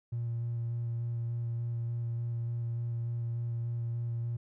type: tone with vibrato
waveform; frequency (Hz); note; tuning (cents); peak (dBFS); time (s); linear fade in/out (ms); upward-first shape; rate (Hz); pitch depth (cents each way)
triangle; 117.5; A#2; +14; -28; 0.12-4.37; 10; square; 3.4; 10
effects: tanh soft clip ceiling -28 dBFS